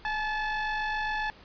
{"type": "ring-modulated tone", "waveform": "square", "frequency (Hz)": 437.9, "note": "A4", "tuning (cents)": -8, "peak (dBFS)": -26, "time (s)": [0.05, 1.3], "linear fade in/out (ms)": 0, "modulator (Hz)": 1290, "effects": ["pink hiss -53 dBFS RMS until 1.44 s", "resampled to 11025 Hz"]}